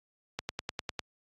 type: click train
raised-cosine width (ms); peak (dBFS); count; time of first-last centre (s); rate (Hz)
0.2; -15; 7; 0.39-0.992; 9.96
effects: high-pass 60 Hz 12 dB/octave + AAC 48 kbps